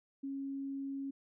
sine tone, 274.2 Hz, C#4, 19 cents flat, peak -37 dBFS, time 0.23-1.11 s, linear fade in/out 10 ms, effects none

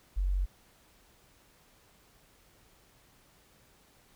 sine tone, 46.64 Hz, F#1, 15 cents sharp, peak -26 dBFS, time 0.16-0.46 s, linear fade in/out 20 ms, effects pink hiss -63 dBFS RMS until 4.15 s

